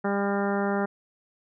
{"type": "harmonic tone with a mistuned harmonic", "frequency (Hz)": 200, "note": "G3", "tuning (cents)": 35, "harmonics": [1, 2, 3, 4, 5, 6, 7, 8, 9], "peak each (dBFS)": [-27, -29, -32, -32, -38, -38, -35, -41, -40], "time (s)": [0.04, 0.86], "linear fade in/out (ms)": 10, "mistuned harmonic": 9, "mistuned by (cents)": 20, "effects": []}